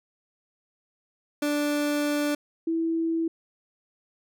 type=tone pair in turn; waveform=30% pulse / sine; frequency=293.3 / 328.4 Hz; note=D4 / E4; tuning=-2 / -6 cents; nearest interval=major second; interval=196 cents; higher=second; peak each=-21 / -23 dBFS; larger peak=first; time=1.42-2.35 / 2.67-3.28 s; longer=first; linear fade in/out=5 ms; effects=none